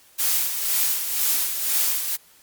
blue noise with tremolo, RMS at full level -20 dBFS, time 0.18-2.17 s, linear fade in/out 20 ms, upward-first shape sine, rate 2 Hz, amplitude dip 55%, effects white hiss -54 dBFS RMS until 2.42 s + Opus 48 kbps

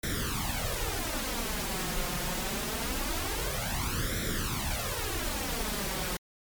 pink noise with flanger, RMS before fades -32 dBFS, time 0.03-6.17 s, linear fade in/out 5 ms, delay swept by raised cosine 0.53 to 5.63 ms, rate 0.24 Hz, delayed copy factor +0.8, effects MP3 96 kbps

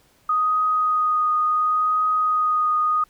sine tone with vibrato, 1244.5 Hz, D#6, in tune, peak -17 dBFS, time 0.29-3.04 s, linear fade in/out 5 ms, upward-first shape triangle, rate 0.7 Hz, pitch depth 14 cents each way, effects pink hiss -59 dBFS RMS until 3.09 s

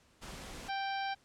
pink noise, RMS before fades -46 dBFS, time 0.21-0.7 s, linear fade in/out 20 ms
harmonic tone, 784 Hz, G5, in tune, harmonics 1 / 2 / 3 / 4 / 5 / 6 / 7, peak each -35 / -41 / -45 / -47 / -49 / -51 / -52 dBFS, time 0.68-1.15 s, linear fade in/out 20 ms
effects pink hiss -67 dBFS RMS until 1.24 s + low-pass 9000 Hz 12 dB/octave

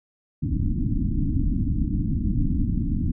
pink low-pass noise, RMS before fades -23 dBFS, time 0.42-3.12 s, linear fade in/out 10 ms, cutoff 310 Hz, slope 96 dB/octave, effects none

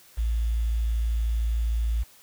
sine tone with quantisation, 56.5 Hz, A1, 47 cents sharp, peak -22 dBFS, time 0.17-2.04 s, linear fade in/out 20 ms, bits 8, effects white hiss -54 dBFS RMS until 2.22 s

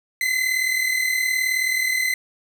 40% pulse tone pair together, 2031 / 2070 Hz, B6 / C7, +48 / -19 cents, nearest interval unison, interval 33 cents, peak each -20 / -24 dBFS, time 0.21-2.14 s, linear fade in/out 2 ms, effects none

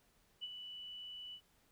sine tone with ADSR envelope, 2967 Hz, F#7, 4 cents sharp, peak -39 dBFS, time 0.41-1.41 s, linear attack 26 ms, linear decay 37 ms, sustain -7 dB, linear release 73 ms, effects pink hiss -72 dBFS RMS until 1.71 s

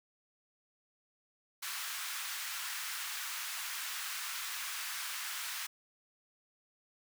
pink high-pass noise, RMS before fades -40 dBFS, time 1.62-5.67 s, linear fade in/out 10 ms, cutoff 1200 Hz, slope 24 dB/octave, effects none

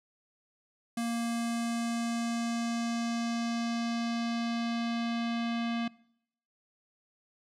square tone with low-pass filter sweep, 233.1 Hz, A#3, in tune, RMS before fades -32 dBFS, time 0.97-5.88 s, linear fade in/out 5 ms, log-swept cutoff 10000 to 3400 Hz, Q 1.7, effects noise-tail reverb RT60 0.7 s tail -22 dB re dry

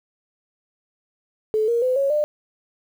sine tone with pitch steps, 433 / 469.5 / 509 / 551.9 / 598.4 Hz, A4 / A#4 / C5 / C#5 / D5, -28 / +12 / -48 / -8 / +32 cents, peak -17 dBFS, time 1.54-2.24 s, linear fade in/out 0 ms, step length 140 ms, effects 8-bit

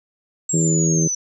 sine linear sweep, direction down, 7640 to 5920 Hz, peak -20 dBFS, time 0.49-1.15 s, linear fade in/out 5 ms
harmonic tone, 81 Hz, E2, 30 cents flat, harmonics 2 / 3 / 4 / 5 / 6 / 7, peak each -17 / -30 / -24 / -27 / -35 / -37 dBFS, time 0.53-1.08 s, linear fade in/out 10 ms
effects none

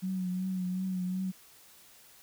sine tone with vibrato, 185 Hz, F#3, in tune, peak -30 dBFS, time 0.02-1.32 s, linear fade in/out 20 ms, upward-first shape triangle, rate 2.7 Hz, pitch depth 43 cents each way, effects white hiss -57 dBFS RMS until 2.22 s

